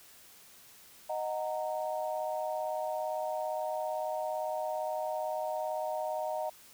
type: chord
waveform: sine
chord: D# minor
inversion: none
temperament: equal with one note detuned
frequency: 622.3 / 740 / 925.4 Hz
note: D#5 / F#5 / A#5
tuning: 0 / 0 / -13 cents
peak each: -34 / -37 / -39 dBFS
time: 1.09-6.5 s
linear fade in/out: 10 ms
effects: white hiss -56 dBFS RMS until 6.73 s